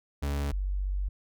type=tone pair in turn; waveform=40% pulse / sine; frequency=71.1 / 47.81 Hz; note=C#2 / G1; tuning=+45 / -43 cents; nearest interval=perfect fifth; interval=688 cents; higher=first; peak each=-27 dBFS; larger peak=neither; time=0.22-0.52 / 0.52-1.09 s; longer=second; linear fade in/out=10 ms; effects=none